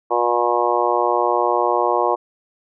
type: harmonic tone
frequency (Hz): 120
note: B2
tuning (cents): -49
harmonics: 3 / 4 / 5 / 6 / 7 / 8 / 9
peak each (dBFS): -23 / -23 / -23 / -23 / -23 / -23 / -23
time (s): 0.1-2.16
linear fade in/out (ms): 20
effects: none